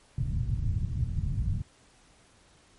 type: low-pass noise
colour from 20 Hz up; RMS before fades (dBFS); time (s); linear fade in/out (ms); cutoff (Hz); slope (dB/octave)
white; -29; 0.18-1.62; 2; 130; 24
effects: pink hiss -60 dBFS RMS until 2.78 s + MP3 48 kbps